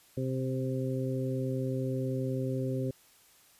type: harmonic tone with a mistuned harmonic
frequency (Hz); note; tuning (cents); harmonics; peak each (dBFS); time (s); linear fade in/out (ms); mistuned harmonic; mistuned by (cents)
130.81; C3; 0; 1 / 2 / 3 / 4; -32 / -35 / -37 / -38; 0.17-2.91; 5; 1; -18
effects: white hiss -61 dBFS RMS until 3.59 s + resampled to 32000 Hz